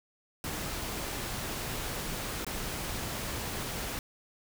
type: noise with dropouts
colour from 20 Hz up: pink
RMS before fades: -36 dBFS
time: 0.44-3.99 s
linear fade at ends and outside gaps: 1 ms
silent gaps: 2.447-2.466 s
effects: none